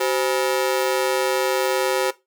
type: ring-modulated tone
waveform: sawtooth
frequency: 450.6 Hz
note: A4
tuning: 41 cents sharp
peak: -12 dBFS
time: 0-2.11 s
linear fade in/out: 10 ms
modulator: 70.2 Hz
effects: noise-tail reverb RT60 0.2 s tail -17 dB re dry